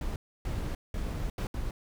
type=noise bursts at uneven times; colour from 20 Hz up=brown; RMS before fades=-33 dBFS; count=5; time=0.01-0.16 / 0.45-0.75 / 0.94-1.3 / 1.38-1.47 / 1.54-1.71 s; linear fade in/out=2 ms; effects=none